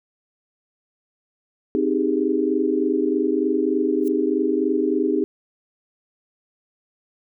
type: chord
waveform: sine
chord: Ab major seventh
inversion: first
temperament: equal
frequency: 261.6 / 311.1 / 392 / 415.3 Hz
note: C4 / Eb4 / G4 / Ab4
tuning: 0 / 0 / 0 / 0 cents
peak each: -24 / -22 / -23 / -25 dBFS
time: 1.75-5.24 s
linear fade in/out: 0 ms
type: noise with exponential growth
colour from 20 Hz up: violet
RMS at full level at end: -36 dBFS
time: 4-4.08 s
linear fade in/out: 0 ms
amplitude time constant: 16 ms
effects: none